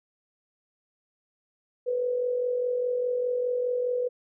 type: tone with amplitude modulation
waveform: sine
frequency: 494.5 Hz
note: B4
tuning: 2 cents sharp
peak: -22 dBFS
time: 1.86-4.09 s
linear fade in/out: 20 ms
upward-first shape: sine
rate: 44.9 Hz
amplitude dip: 50%
effects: none